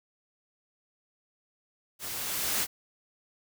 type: noise with level ramp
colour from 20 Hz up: white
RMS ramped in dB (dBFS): -38 to -27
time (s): 1.99-2.67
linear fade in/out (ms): 50
effects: none